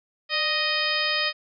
harmonic tone with a mistuned harmonic, 622.3 Hz, D#5, in tune, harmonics 1 / 2 / 3 / 4 / 5 / 6 / 7 / 8, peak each -33 / -32 / -28 / -29 / -30 / -32 / -33 / -29 dBFS, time 0.29-1.33 s, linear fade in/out 50 ms, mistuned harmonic 1, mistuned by -69 cents, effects none

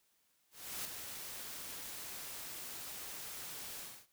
white noise with ADSR envelope, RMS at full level -40 dBFS, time 0.51-4.07 s, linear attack 340 ms, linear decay 3 ms, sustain -6 dB, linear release 270 ms, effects white hiss -75 dBFS RMS until 4.12 s

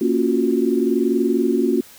sine chord, Gb major seventh, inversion first, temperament equal, 233.1 / 277.2 / 349.2 / 370 Hz, Bb3 / Db4 / F4 / Gb4, 0 / 0 / 0 / 0 cents, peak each -21 dBFS, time 0.01-1.81 s, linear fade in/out 5 ms, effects white hiss -45 dBFS RMS until 1.98 s

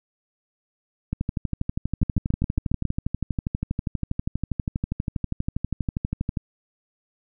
two click trains, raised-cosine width 5 ms, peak -10 / -12 dBFS, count 7 / 66, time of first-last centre 2.03-2.853 / 1.13-6.372 s, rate 7.29 / 12.4 Hz, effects none

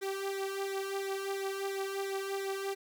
sawtooth tone with flanger, 390.8 Hz, G4, 5 cents flat, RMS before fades -36 dBFS, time 0.01-2.75 s, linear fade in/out 20 ms, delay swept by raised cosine 2 to 3.3 ms, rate 2.9 Hz, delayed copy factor +0.85, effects none

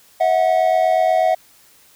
triangle tone pair together, 646 / 734.3 Hz, E5 / F#5, -35 / -13 cents, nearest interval major second, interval 222 cents, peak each -14 dBFS, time 0.2-1.35 s, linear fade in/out 10 ms, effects white hiss -51 dBFS RMS until 1.95 s

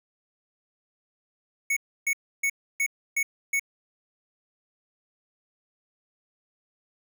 square tone bursts, 2217 Hz, C#7, in tune, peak -23 dBFS, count 6, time 1.7-3.596 s, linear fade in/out 5 ms, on 66 ms, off 300 ms, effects none

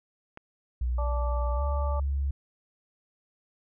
click, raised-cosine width 0.5 ms, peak -27 dBFS, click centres 0.374 s
sine tone with pitch glide, 61.1 to 69.38 Hz, B1 to C#2, -18 to +2 cents, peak -25 dBFS, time 0.81-2.31 s, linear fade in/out 5 ms, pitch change +220 cents, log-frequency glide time 1.56-1.61 s
harmonic tone, 291.6 Hz, D4, 12 cents flat, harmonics 2 / 3 / 4, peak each -35 / -37 / -38 dBFS, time 0.98-2 s, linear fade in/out 5 ms
effects none

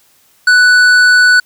sine tone with hard clipping, 1485 Hz, F#6, 6 cents sharp, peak -6 dBFS, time 0.47-1.4 s, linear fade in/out 5 ms, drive 9 dB, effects white hiss -51 dBFS RMS until 1.45 s

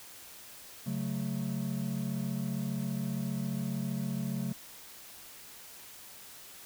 triangle chord, F# minor, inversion second, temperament equal with one note detuned, 138.19 / 185 / 220 Hz, C#3 / F#3 / A3, -5 / 0 / 0 cents, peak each -34 dBFS, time 0.86-4.53 s, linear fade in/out 10 ms, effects white hiss -50 dBFS RMS until 6.65 s

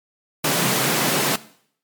pink high-pass noise, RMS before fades -20 dBFS, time 0.44-1.36 s, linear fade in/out 5 ms, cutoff 130 Hz, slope 96 dB/octave, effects noise-tail reverb RT60 0.6 s tail -18 dB re dry + MP3 96 kbps

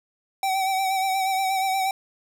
square tone with vibrato, 766 Hz, G5, 40 cents flat, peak -22 dBFS, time 0.43-1.91 s, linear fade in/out 2 ms, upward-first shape sine, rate 8.4 Hz, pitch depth 34 cents each way, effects none

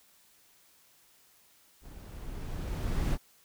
brown noise with level ramp, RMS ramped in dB -48 to -27 dBFS, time 1.81-3.18 s, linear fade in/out 50 ms, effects white hiss -63 dBFS RMS until 3.44 s

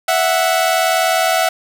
sawtooth tone pair together, 659.2 / 739 Hz, E5 / F#5, 0 / -2 cents, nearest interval major second, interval 198 cents, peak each -12 dBFS, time 0.08-1.49 s, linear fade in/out 5 ms, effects none

